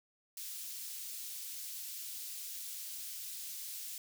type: high-pass noise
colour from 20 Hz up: white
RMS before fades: -44 dBFS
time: 0.37-3.98 s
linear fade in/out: 2 ms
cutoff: 3700 Hz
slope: 12 dB/octave
effects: none